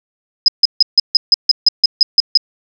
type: tone bursts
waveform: sine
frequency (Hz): 5060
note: D#8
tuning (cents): +28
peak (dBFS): -4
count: 12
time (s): 0.46-2.374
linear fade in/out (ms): 2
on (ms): 22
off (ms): 150
effects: none